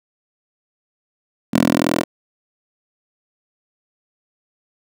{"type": "tone with high-pass filter sweep", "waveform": "10% pulse", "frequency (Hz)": 41.71, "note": "E1", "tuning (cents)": 21, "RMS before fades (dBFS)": -17, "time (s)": [1.53, 2.04], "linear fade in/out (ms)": 10, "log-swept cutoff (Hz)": [230, 360], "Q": 2.3, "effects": []}